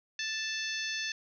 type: harmonic tone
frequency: 880 Hz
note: A5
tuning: in tune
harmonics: 2 / 3 / 4 / 5 / 6 / 7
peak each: -37 / -39 / -40 / -41 / -42 / -42 dBFS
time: 0.19-1.12 s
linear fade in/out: 2 ms
effects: none